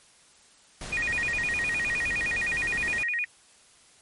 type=noise; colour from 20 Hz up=pink; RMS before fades=-38 dBFS; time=0.81-3.03 s; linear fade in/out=2 ms
type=tone with vibrato; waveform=sine; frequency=2149 Hz; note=C7; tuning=46 cents sharp; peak=-25 dBFS; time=0.92-3.25 s; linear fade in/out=10 ms; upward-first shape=square; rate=9.7 Hz; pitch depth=230 cents each way
effects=white hiss -57 dBFS RMS until 4.01 s + MP3 48 kbps